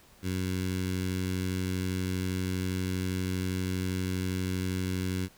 15% pulse tone with notch filter, 92.5 Hz, F#2, in tune, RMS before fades -31 dBFS, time 0.22-5.29 s, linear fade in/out 50 ms, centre 780 Hz, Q 0.61, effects pink hiss -58 dBFS RMS until 5.37 s

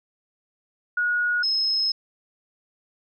sine tone pair in turn, 1450 / 5167 Hz, F#6 / E8, -35 / -35 cents, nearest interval octave + minor seventh, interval 2200 cents, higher second, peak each -20 dBFS, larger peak neither, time 0.97-1.43 / 1.43-1.92 s, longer second, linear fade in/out 5 ms, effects none

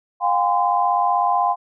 sine tone cluster, 710 / 806 / 1030 Hz, F5 / G5 / C6, +28 / +48 / -28 cents, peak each -20 dBFS, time 0.2-1.56 s, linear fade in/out 50 ms, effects none

